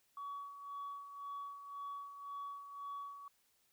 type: tone with tremolo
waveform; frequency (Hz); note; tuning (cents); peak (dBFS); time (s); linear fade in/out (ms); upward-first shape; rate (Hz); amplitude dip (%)
sine; 1130; C#6; +33; -40; 0.17-3.28; 2; sine; 1.9; 65
effects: tanh soft clip ceiling -39 dBFS + white hiss -75 dBFS RMS until 3.72 s